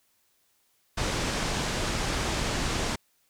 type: low-pass noise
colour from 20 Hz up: pink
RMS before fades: -29 dBFS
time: 0.97-2.96 s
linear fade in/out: 10 ms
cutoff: 8000 Hz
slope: 24 dB/octave
effects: white hiss -69 dBFS RMS until 3.29 s